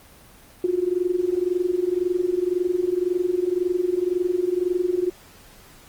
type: tone with amplitude modulation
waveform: sine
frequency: 359.3 Hz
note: F4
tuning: 49 cents sharp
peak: -16 dBFS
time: 0.64-5.1 s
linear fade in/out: 2 ms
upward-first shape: sine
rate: 21.9 Hz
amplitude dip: 85%
effects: pink hiss -49 dBFS RMS until 5.88 s + Opus 24 kbps